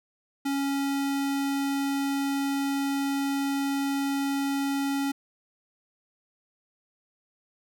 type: tone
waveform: square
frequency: 277.4 Hz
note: C#4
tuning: 1 cent sharp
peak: -26 dBFS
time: 0.45-5.12 s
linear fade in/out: 10 ms
effects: none